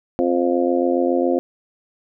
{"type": "harmonic tone", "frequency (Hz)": 87.31, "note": "F2", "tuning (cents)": 0, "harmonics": [3, 4, 5, 6, 7, 8], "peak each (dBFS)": [-21, -20, -31, -21, -30, -26], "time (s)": [0.19, 1.39], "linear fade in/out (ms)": 0, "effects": []}